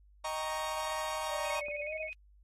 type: chord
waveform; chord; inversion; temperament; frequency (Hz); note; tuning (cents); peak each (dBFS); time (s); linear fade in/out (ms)
40% pulse; Eb dominant seventh; none; equal; 622.3 / 784 / 932.3 / 1108.7; Eb5 / G5 / Bb5 / Db6; 0 / 0 / 0 / 0; -38 / -43 / -37 / -39; 0.24-1.6; 10
type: tone with pitch glide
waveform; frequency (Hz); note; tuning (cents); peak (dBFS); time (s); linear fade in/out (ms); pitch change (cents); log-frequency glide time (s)
sine; 588 to 626.6; D5 to D#5; +2 to +12; -38; 1.27-2.1; 50; +110; 1.84-1.93
type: tone with vibrato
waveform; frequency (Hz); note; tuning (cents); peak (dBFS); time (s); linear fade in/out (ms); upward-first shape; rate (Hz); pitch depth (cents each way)
sine; 2349; D7; 0; -39; 1.45-2.13; 0; square; 9.5; 110
type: click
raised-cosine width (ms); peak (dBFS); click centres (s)
1; -35; 1.684
effects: added 50 Hz sine -58 dBFS peak until 2.43 s + AAC 32 kbps